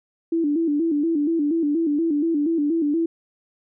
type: tone with vibrato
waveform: sine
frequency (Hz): 311.1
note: D#4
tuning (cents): 0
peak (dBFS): -18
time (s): 0.32-3.06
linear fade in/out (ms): 5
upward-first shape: square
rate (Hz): 4.2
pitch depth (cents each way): 110
effects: none